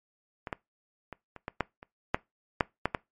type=clicks; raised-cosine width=0.5 ms; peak=-21 / -16 / -24 / -28 / -19 / -11 / -29 / -8 / -7 / -10 / -12 dBFS; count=11; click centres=0.472 / 0.528 / 1.127 / 1.363 / 1.481 / 1.607 / 1.829 / 2.145 / 2.608 / 2.856 / 2.948 s; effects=noise-tail reverb RT60 0.2 s tail -22 dB re dry + MP3 48 kbps